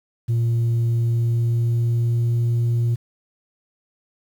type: tone with pitch glide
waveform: sine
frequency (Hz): 116.54 to 117.89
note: A#2 to A#2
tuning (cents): 0 to +20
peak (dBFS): -14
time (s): 0.28-2.96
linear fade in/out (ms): 20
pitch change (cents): +20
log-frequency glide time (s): 0.94-2.41
effects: tanh soft clip ceiling -16 dBFS + 8-bit